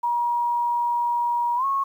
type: tone with pitch glide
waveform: sine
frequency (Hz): 954 to 1095.9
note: A#5 to C#6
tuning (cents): +40 to -20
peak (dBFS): -20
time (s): 0.03-1.84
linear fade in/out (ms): 10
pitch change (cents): +240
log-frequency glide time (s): 1.56-1.65
effects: 9-bit